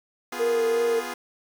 10% pulse chord, F diminished, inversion second, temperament equal, 246.9 / 349.2 / 415.3 Hz, Cb4 / F4 / Ab4, 0 / 0 / 0 cents, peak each -27 dBFS, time 0.32-1.14 s, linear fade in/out 5 ms
sine tone with vibrato, 461.8 Hz, A#4, 16 cents flat, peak -20 dBFS, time 0.39-1.01 s, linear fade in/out 20 ms, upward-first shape sine, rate 2.8 Hz, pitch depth 24 cents each way
effects 9-bit

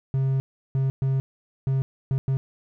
triangle tone bursts at uneven times, 133.9 Hz, C3, 40 cents sharp, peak -18 dBFS, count 6, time 0.14-0.4 / 0.75-0.9 / 1.02-1.2 / 1.67-1.82 / 2.11-2.18 / 2.28-2.37 s, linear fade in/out 0 ms, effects none

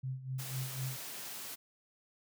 sine tone with tremolo, 130.81 Hz, C3, in tune, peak -34 dBFS, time 0.03-0.97 s, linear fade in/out 10 ms, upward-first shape sine, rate 4 Hz, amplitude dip 75%
white high-pass noise, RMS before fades -44 dBFS, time 0.38-1.56 s, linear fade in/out 20 ms, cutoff 100 Hz, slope 48 dB/octave
effects none

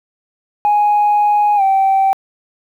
sine tone with pitch glide, 831 to 775.4 Hz, G#5 to G5, +1 to -19 cents, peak -8 dBFS, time 0.65-2.13 s, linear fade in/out 0 ms, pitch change -120 cents, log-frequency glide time 1.56-1.62 s, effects tanh soft clip ceiling -7 dBFS + 8-bit

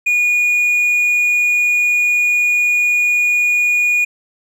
triangle tone, 2448 Hz, D#7, 29 cents flat, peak -10 dBFS, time 0.06-4.05 s, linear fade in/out 10 ms, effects none

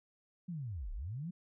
sine linear two-way sweep, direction down then up, 185 to 30.75 to 185 Hz, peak -38 dBFS, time 0.48-1.31 s, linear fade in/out 10 ms, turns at 0.92 s, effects none

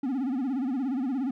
triangle tone with vibrato, 261.6 Hz, C4, in tune, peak -24 dBFS, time 0.03-1.31 s, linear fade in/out 5 ms, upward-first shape sine, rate 17 Hz, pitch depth 150 cents each way, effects none

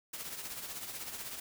white noise with tremolo, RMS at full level -40 dBFS, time 0.13-1.4 s, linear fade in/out 5 ms, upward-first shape triangle, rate 16 Hz, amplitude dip 60%, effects none

